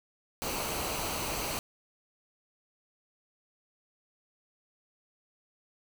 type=noise with comb filter; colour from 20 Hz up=pink; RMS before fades=-34 dBFS; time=0.42-1.59 s; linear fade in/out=0 ms; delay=0.57 ms; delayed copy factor=-0.5; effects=none